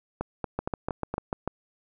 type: two click trains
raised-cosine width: 1 ms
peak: -14 / -15 dBFS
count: 7 / 5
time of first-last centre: 0.59-1.476 / 0.21-1.14 s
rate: 6.77 / 4.3 Hz
effects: none